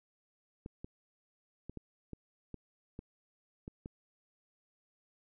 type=clicks; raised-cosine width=3 ms; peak=-30 dBFS; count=9; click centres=0.661 / 0.845 / 1.696 / 1.773 / 2.133 / 2.543 / 2.991 / 3.679 / 3.859 s; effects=none